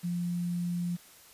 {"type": "tone with quantisation", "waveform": "sine", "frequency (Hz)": 174.7, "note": "F3", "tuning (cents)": 1, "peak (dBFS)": -29, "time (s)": [0.03, 0.97], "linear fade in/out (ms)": 20, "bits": 9, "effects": ["white hiss -55 dBFS RMS until 1.33 s", "resampled to 32000 Hz"]}